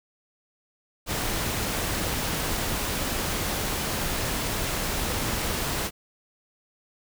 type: noise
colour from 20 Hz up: pink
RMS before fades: -28 dBFS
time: 1.06-5.91 s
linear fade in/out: 50 ms
effects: none